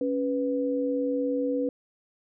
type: tone pair together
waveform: sine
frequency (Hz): 277.2 / 493.9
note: C#4 / B4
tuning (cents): 0 / 0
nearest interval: minor seventh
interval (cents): 1000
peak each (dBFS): -27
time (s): 0.01-1.69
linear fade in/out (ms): 2
effects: none